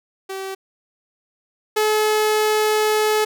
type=tone pair in turn; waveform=sawtooth; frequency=384.8 / 428.5 Hz; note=G4 / A4; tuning=-32 / -46 cents; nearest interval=major second; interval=186 cents; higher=second; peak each=-23 / -12 dBFS; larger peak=second; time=0.29-0.55 / 1.76-3.25 s; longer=second; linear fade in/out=10 ms; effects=none